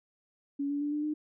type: tone with pitch steps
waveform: sine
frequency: 281.9 / 287 / 292.2 / 297.5 / 302.8 Hz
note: C#4 / D4 / D4 / D4 / D#4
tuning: +29 / -40 / -9 / +22 / -47 cents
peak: -29 dBFS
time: 0.59-1.14 s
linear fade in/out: 10 ms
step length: 110 ms
effects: none